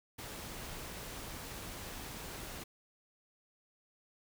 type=noise; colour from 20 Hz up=pink; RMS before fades=-45 dBFS; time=0.18-2.64 s; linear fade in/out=10 ms; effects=none